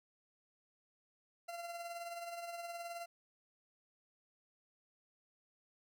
40% pulse tone with tremolo, 686 Hz, F5, 31 cents flat, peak -40 dBFS, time 1.48-3.06 s, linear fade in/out 10 ms, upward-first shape triangle, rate 19 Hz, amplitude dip 55%, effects none

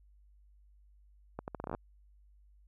accelerating click train, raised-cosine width 1 ms, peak -24 dBFS, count 11, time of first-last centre 1.39-1.749 s, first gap 89 ms, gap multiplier 0.77, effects added 50 Hz sine -59 dBFS peak until 2.67 s

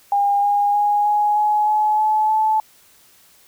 sine tone with pitch steps, 808 / 816.4 / 825 / 833.6 / 842.3 / 851.1 / 860 / 869 Hz, G#5 / G#5 / G#5 / G#5 / G#5 / G#5 / A5 / A5, -48 / -30 / -12 / +6 / +24 / +42 / -40 / -22 cents, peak -14 dBFS, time 0.12-2.6 s, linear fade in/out 2 ms, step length 310 ms, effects white hiss -52 dBFS RMS until 3.47 s

